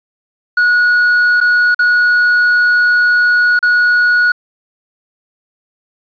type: tone with dropouts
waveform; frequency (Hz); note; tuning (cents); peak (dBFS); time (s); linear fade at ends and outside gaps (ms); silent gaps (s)
triangle; 1457; F#6; -27; -6; 0.57-4.32; 5; 1.404-1.411 / 1.746-1.791 / 3.591-3.627
effects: resampled to 11025 Hz + 7-bit